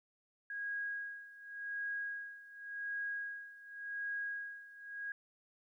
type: tone with tremolo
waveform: sine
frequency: 1643 Hz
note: G#6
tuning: 19 cents flat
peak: -36 dBFS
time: 0.5-5.12 s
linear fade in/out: 2 ms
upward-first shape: sine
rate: 0.89 Hz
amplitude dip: 85%
effects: 13-bit